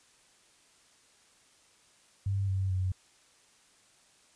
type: tone with pitch steps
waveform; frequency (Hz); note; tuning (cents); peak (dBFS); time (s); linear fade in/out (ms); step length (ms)
sine; 98.4 / 95.65 / 92.98; G2 / G2 / F#2; +7 / -42 / +9; -27; 2.26-2.92; 5; 220
effects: white hiss -63 dBFS RMS until 4.35 s + resampled to 22050 Hz